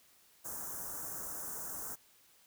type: band-stop noise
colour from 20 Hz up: white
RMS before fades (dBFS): -42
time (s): 0.44-1.96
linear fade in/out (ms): 20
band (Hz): 1600 to 6000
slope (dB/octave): 48
effects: white hiss -65 dBFS RMS until 2.46 s